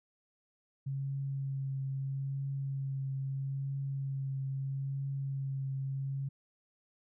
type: tone with vibrato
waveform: sine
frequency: 136.3 Hz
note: C#3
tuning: 29 cents flat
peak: -33 dBFS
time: 0.86-6.29 s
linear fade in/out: 10 ms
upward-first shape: triangle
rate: 0.77 Hz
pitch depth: 19 cents each way
effects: none

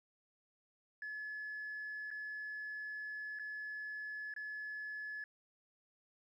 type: tone with dropouts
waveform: sine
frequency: 1711 Hz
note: A6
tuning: 49 cents flat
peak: -40 dBFS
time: 1.02-5.24 s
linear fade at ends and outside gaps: 2 ms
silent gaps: 2.105-2.112 / 3.389-3.395 / 4.339-4.363 s
effects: tanh soft clip ceiling -38 dBFS + 13-bit

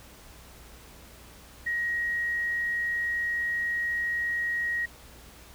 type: tone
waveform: sine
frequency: 1890 Hz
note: A#6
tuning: 23 cents sharp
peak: -26 dBFS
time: 1.66-4.86 s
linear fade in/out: 10 ms
effects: added 60 Hz sine -53 dBFS peak until 5.54 s + pink hiss -51 dBFS RMS until 5.54 s

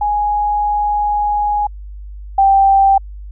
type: tone pair in turn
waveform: sine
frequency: 830.6 / 784 Hz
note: G#5 / G5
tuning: 0 / 0 cents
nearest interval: minor second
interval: 100 cents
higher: first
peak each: -13 / -7 dBFS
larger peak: second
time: 0.01-1.67 / 2.38-2.98 s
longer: first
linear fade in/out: 5 ms
effects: added 50 Hz sine -28 dBFS peak until 3.31 s

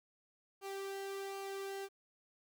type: tone with flanger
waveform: sawtooth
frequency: 392 Hz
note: G4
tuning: in tune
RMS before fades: -43 dBFS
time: 0.61-1.89 s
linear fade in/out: 50 ms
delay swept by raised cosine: 0.54 to 1.74 ms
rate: 1.3 Hz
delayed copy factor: -0.5
effects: 12-bit

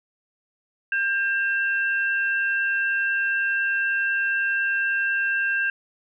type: tone pair together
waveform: sine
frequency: 1595 / 2698 Hz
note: G6 / E7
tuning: +30 / +40 cents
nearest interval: major sixth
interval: 910 cents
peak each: -21 / -29 dBFS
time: 0.92-5.7 s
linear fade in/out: 2 ms
effects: none

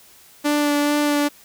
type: tone with vibrato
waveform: sawtooth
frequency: 292.6 Hz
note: D4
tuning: 6 cents flat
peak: -13 dBFS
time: 0.44-1.29 s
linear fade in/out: 20 ms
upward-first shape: sine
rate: 2.3 Hz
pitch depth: 13 cents each way
effects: white hiss -49 dBFS RMS until 1.44 s

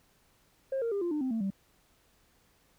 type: tone with pitch steps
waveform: sine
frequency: 535 / 463.1 / 400.8 / 346.9 / 300.3 / 259.9 / 224.9 / 194.69 Hz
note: C5 / A#4 / G4 / F4 / D4 / C4 / A3 / G3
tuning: +38 / -11 / +38 / -12 / +39 / -11 / +38 / -12 cents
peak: -27 dBFS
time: 0.72-1.504 s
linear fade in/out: 5 ms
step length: 98 ms
effects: tanh soft clip ceiling -26 dBFS + pink hiss -67 dBFS RMS until 2.78 s

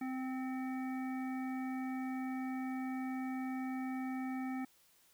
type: harmonic tone with a mistuned harmonic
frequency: 260 Hz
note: C4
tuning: 11 cents flat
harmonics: 1 / 3 / 5 / 7 / 9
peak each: -37 / -46 / -53 / -53 / -53 dBFS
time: 0.01-4.65 s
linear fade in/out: 5 ms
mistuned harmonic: 9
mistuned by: -51 cents
effects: white hiss -68 dBFS RMS until 5.13 s

